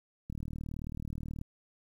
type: click train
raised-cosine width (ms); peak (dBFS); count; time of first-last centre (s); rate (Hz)
5; -27; 44; 0.3-1.414; 38.6
effects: 10-bit